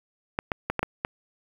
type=clicks; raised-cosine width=0.5 ms; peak=-10 dBFS; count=6; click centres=0.389 / 0.518 / 0.7 / 0.793 / 0.83 / 1.049 s; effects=7-bit